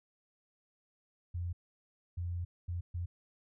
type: tone bursts at uneven times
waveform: sine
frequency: 87.31 Hz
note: F2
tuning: in tune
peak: -34 dBFS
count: 4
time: 1.34-1.53 / 2.17-2.45 / 2.68-2.81 / 2.94-3.06 s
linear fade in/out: 10 ms
effects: none